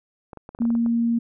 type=clicks; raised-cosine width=1 ms; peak=-24 dBFS; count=10; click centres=0.332 / 0.373 / 0.491 / 0.549 / 0.589 / 0.62 / 0.653 / 0.704 / 0.752 / 0.862 s
type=tone; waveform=sine; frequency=233.1 Hz; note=A#3; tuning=in tune; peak=-18 dBFS; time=0.6-1.19 s; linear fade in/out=10 ms
effects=none